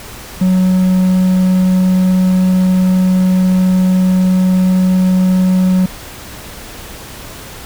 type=tone; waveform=triangle; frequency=185 Hz; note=F#3; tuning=in tune; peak=-6 dBFS; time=0.41-5.86 s; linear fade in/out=5 ms; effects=added 60 Hz sine -41 dBFS peak until 7.65 s + pink hiss -31 dBFS RMS until 7.65 s